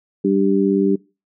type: harmonic tone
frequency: 98 Hz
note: G2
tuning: in tune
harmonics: 2 / 3 / 4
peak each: -18 / -18 / -18 dBFS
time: 0.24-0.96 s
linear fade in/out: 10 ms
effects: noise-tail reverb RT60 0.3 s tail -23 dB re dry